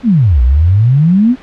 sine exponential two-way sweep, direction down then up, 264.6 to 58.27 to 264.6 Hz, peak -5 dBFS, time 0.03-1.36 s, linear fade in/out 50 ms, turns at 0.42 s, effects pink hiss -37 dBFS RMS until 1.42 s + low-pass 3000 Hz 12 dB/octave

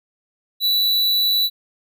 square tone, 3951 Hz, B7, in tune, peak -16 dBFS, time 0.6-1.5 s, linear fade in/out 50 ms, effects none

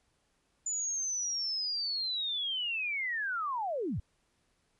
sine linear sweep, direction down, 7040 to 59.8 Hz, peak -31 dBFS, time 0.66-4 s, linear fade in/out 5 ms, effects pink hiss -74 dBFS RMS until 4.79 s + resampled to 24000 Hz

